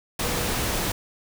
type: tone in noise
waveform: sine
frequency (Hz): 483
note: B4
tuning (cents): -39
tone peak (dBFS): -35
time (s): 0.23-0.48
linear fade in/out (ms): 5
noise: pink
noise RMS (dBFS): -26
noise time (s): 0.19-0.92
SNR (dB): -12
effects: none